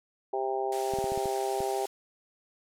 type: harmonic tone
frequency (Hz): 132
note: C3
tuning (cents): +16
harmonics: 3 / 4 / 5 / 6 / 7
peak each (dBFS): -31 / -38 / -36 / -32 / -42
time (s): 0.33-1.86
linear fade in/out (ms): 5
type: band-pass noise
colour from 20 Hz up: white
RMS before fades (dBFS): -45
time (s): 0.72-1.87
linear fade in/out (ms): 2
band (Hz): 1200 to 11000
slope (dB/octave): 24
type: clicks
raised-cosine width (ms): 3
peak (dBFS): -26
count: 7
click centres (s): 0.937 / 0.987 / 1.042 / 1.12 / 1.176 / 1.257 / 1.605
effects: none